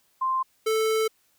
sine / square tone pair in turn, 1046.5 / 440 Hz, C6 / A4, 0 / 0 cents, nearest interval octave + minor third, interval 1500 cents, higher first, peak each -22 dBFS, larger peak neither, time 0.21-0.43 / 0.66-1.08 s, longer second, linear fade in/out 10 ms, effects white hiss -66 dBFS RMS until 1.38 s

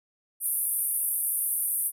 pink band-pass noise, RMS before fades -28 dBFS, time 0.4-1.92 s, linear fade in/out 50 ms, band 9200 to 14000 Hz, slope 96 dB/octave, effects none

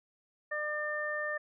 harmonic tone, 600 Hz, D5, 37 cents sharp, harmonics 1 / 2 / 3, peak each -37 / -41 / -34 dBFS, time 0.51-1.38 s, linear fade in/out 10 ms, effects none

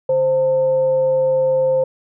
sine tone with frequency modulation, 523.3 Hz, C5, in tune, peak -13 dBFS, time 0.09-1.84 s, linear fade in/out 5 ms, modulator 379 Hz, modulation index 0.22, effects none

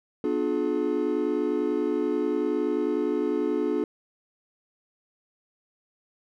triangle chord, B diminished seventh, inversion none, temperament just, 246.9 / 296.3 / 355.6 / 426.7 Hz, B3 / D4 / F4 / Ab4, 0 / +15 / +31 / +47 cents, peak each -30 / -26 / -27 / -26 dBFS, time 0.24-3.84 s, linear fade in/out 2 ms, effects none

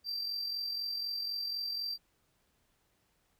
triangle tone with amplitude modulation, 4699 Hz, D8, in tune, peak -31 dBFS, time 0.04-1.98 s, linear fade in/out 50 ms, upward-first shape sine, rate 44 Hz, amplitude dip 45%, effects pink hiss -74 dBFS RMS until 3.39 s

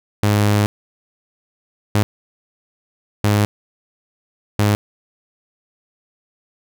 sawtooth tone bursts at uneven times, 103.83 Hz, G#2, in tune, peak -9 dBFS, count 4, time 0.23-0.66 / 1.95-2.03 / 3.24-3.45 / 4.59-4.75 s, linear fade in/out 0 ms, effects none

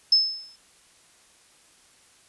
sine tone with exponential decay, 5230 Hz, E8, 15 cents flat, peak -12 dBFS, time 0.12-0.56 s, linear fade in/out 5 ms, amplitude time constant 95 ms, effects white hiss -57 dBFS RMS until 2.28 s + resampled to 24000 Hz

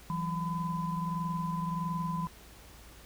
sine tone cluster, 166.2 / 187.7 / 1008 Hz, E3 / F#3 / B5, +15 / +25 / +35 cents, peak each -33 / -39 / -35 dBFS, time 0.1-2.27 s, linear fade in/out 0 ms, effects added 56 Hz sine -54 dBFS peak until 3.05 s + pink hiss -54 dBFS RMS until 3.05 s

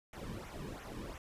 brown noise with flanger, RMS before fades -45 dBFS, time 0.13-1.18 s, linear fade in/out 2 ms, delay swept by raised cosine 0.21 to 1.51 ms, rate 2.9 Hz, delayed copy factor -0.75, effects resampled to 32000 Hz

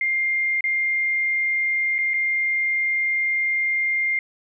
sine tone with dropouts, 2110 Hz, C7, 14 cents sharp, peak -19 dBFS, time 0.01-4.19 s, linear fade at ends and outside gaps 2 ms, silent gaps 0.608-0.64 / 1.983-1.987 / 2.136-2.14 s, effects none

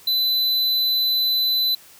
square tone, 4010 Hz, B7, 26 cents sharp, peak -18 dBFS, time 0.07-1.75 s, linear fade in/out 5 ms, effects white hiss -48 dBFS RMS until 1.99 s

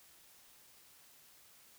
silence, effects white hiss -62 dBFS RMS until 1.78 s

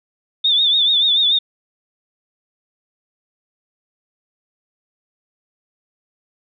sine tone with vibrato, 3584 Hz, A7, 31 cents sharp, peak -12 dBFS, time 0.44-1.39 s, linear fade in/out 10 ms, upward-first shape triangle, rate 6.9 Hz, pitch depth 94 cents each way, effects none

